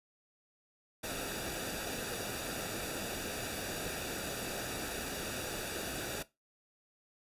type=noise with comb filter; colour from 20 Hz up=pink; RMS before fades=-39 dBFS; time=1.03-6.23 s; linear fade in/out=10 ms; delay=0.95 ms; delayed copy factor=-0.65; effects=noise-tail reverb RT60 0.2 s tail -17 dB re dry + resampled to 32000 Hz